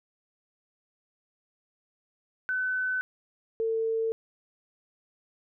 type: tone pair in turn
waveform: sine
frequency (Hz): 1511 / 449.2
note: F#6 / A4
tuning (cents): +36 / +36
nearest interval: octave + major sixth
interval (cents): 2100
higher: first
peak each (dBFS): -26 / -25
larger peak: second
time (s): 2.49-3.01 / 3.6-4.12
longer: neither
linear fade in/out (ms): 0
effects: none